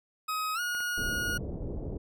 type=tone with pitch glide; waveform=40% pulse; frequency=1264 to 1443.6 Hz; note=D#6 to F#6; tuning=+27 to -43 cents; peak=-29 dBFS; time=0.28-1.38 s; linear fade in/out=10 ms; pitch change=+230 cents; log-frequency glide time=0.54-0.6 s
type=clicks; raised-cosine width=0.5 ms; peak=-31 dBFS; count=2; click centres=0.749 / 0.805 s
type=low-pass noise; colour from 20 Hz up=pink; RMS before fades=-36 dBFS; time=0.97-1.98 s; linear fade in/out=10 ms; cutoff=530 Hz; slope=24 dB/octave
effects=none